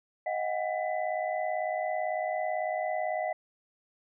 sine tone cluster, 627 / 725 / 783 / 1999 Hz, D#5 / F#5 / G5 / B6, +13 / -35 / -2 / +20 cents, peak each -32 / -32 / -39 / -39 dBFS, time 0.26-3.33 s, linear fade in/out 5 ms, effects none

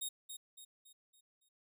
10% pulse tone with echo, 3729 Hz, A#7, in tune, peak -30 dBFS, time 0.01-0.09 s, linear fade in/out 10 ms, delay 280 ms, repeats 5, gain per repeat -7 dB, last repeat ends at 1.49 s, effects none

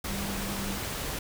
sine tone in noise, 197.7 Hz, G3, 15 cents sharp, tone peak -35 dBFS, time 0.08-0.78 s, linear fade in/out 5 ms, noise pink, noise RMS -34 dBFS, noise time 0.04-1.19 s, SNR -4 dB, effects none

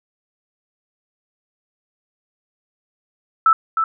sine tone with echo, 1318.5 Hz, E6, in tune, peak -9 dBFS, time 3.46-3.53 s, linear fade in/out 2 ms, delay 310 ms, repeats 1, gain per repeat -6 dB, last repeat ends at 3.84 s, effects none

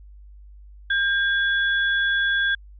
sine tone pair together, 1600 / 3390 Hz, G6 / G#7, +35 / +35 cents, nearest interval octave + minor second, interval 1300 cents, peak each -19 / -27 dBFS, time 0.9-2.55 s, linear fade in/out 5 ms, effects added 50 Hz sine -42 dBFS peak until 2.79 s

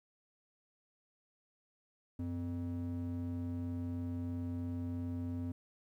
triangle ring-modulated tone, 174.61 Hz, F3, in tune, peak -31 dBFS, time 2.19-5.52 s, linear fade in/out 5 ms, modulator 81.6 Hz, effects 12-bit

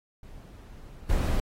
brown noise with level steps, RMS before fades -45 / -25 dBFS, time 0.23-1.4 s, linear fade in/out 2 ms, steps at 1.09 s, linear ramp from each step 10 ms, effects AAC 48 kbps

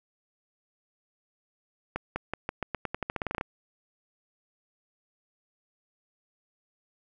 accelerating click train, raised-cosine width 0.5 ms, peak -15 dBFS, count 17, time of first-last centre 1.96-3.411 s, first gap 200 ms, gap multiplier 0.88, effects none

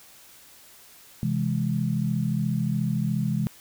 sine chord, C augmented, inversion none, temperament equal, 130.81 / 164.81 / 207.7 Hz, C3 / E3 / G#3, 0 / 0 / 0 cents, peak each -27 dBFS, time 1.23-3.47 s, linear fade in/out 0 ms, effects white hiss -51 dBFS RMS until 3.6 s

